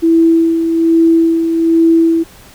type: tone with tremolo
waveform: sine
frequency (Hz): 329.6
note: E4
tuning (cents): 0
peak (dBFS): -5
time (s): 0.02-2.24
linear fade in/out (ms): 20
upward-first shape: sine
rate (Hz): 1.2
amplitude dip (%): 50
effects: pink hiss -40 dBFS RMS until 2.54 s